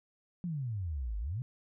sine exponential two-way sweep, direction down then up, 183.9 to 49 to 136.9 Hz, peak -33 dBFS, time 0.44-1.42 s, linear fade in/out 0 ms, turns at 1.18 s, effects none

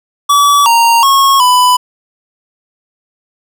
square tone with pitch steps, 1146 / 928 / 1094 / 996 Hz, D6 / A#5 / C#6 / B5, -43 / -8 / -23 / +14 cents, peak -6 dBFS, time 0.29-1.77 s, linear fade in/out 10 ms, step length 370 ms, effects none

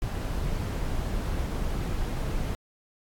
brown noise, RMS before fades -29 dBFS, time 0.02-2.55 s, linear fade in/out 0 ms, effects AAC 64 kbps

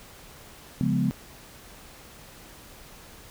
sine chord, C# dominant seventh, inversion none, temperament equal, 138.59 / 174.61 / 207.7 / 246.9 Hz, C#3 / E#3 / G#3 / B3, 0 / 0 / 0 / 0 cents, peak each -27 dBFS, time 0.81-1.11 s, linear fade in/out 0 ms, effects pink hiss -48 dBFS RMS until 3.3 s

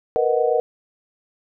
sine chord, B major seventh, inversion third, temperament equal, 466.2 / 493.9 / 622.3 / 740 Hz, A#4 / B4 / D#5 / F#5, 0 / 0 / 0 / 0 cents, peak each -20 / -21 / -23 / -24 dBFS, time 0.16-0.6 s, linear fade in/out 0 ms, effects none

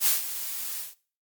blue noise with ADSR envelope, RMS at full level -20 dBFS, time 0-0.95 s, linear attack 61 ms, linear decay 150 ms, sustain -13 dB, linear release 180 ms, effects noise-tail reverb RT60 0.4 s tail -19 dB re dry + Opus 48 kbps

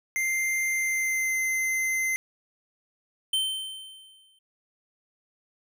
square tone with pitch glide, 2093 to 2069 Hz, C7 to C7, 0 to -20 cents, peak -25 dBFS, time 0.16-2.16 s, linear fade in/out 0 ms, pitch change -20 cents, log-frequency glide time 0.67-1.39 s
square tone with exponential decay, 3099 Hz, G7, 21 cents flat, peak -22 dBFS, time 3.33-4.39 s, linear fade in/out 5 ms, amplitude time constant 230 ms
effects none

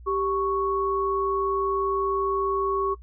sine tone pair together, 391.5 / 1108.7 Hz, G4 / C#6, -2 / 0 cents, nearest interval octave + tritone, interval 1802 cents, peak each -25 dBFS, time 0.06-2.95 s, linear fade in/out 20 ms, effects noise-tail reverb RT60 0.1 s tail -20 dB re dry + added 60 Hz sine -42 dBFS peak until 3.02 s

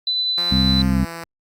sine tone with tremolo, 4000 Hz, B7, 21 cents sharp, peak -17 dBFS, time 0.07-0.82 s, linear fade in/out 2 ms, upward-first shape triangle, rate 10 Hz, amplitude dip 25%
5% pulse tone with pitch glide, 174.61 to 167.11 Hz, F3 to E3, 0 to +24 cents, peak -19 dBFS, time 0.38-1.24 s, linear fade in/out 0 ms, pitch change -76 cents, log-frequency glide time 0.87-1.01 s
harmonic tone, 65.41 Hz, C2, in tune, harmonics 1 / 2 / 3 / 4, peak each -21 / -23 / -18 / -23 dBFS, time 0.51-1.05 s, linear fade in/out 10 ms
effects Opus 48 kbps

